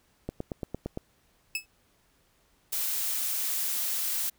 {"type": "click train", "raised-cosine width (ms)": 2, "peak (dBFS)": -19, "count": 7, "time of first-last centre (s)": [0.29, 0.974], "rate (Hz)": 8.77}
{"type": "tone with exponential decay", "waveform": "sawtooth", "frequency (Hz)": 2598, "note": "E7", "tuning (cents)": -26, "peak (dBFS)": -22, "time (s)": [1.55, 1.66], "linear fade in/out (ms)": 2, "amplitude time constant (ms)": 23}
{"type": "noise", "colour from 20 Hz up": "blue", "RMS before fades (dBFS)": -30, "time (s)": [2.72, 4.3], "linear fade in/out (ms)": 10}
{"effects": ["pink hiss -67 dBFS RMS until 4.38 s"]}